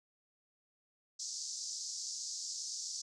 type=band-pass noise; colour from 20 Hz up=pink; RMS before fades=-42 dBFS; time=1.19-3.02 s; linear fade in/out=10 ms; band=4800 to 7200 Hz; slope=48 dB/octave; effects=none